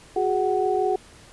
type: tone cluster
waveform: sine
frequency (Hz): 367.2 / 412.7 / 745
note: F#4 / G#4 / F#5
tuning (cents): -13 / -11 / +12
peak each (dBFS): -24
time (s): 0.16-0.96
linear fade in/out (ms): 5
effects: pink hiss -49 dBFS RMS until 1.32 s + resampled to 24000 Hz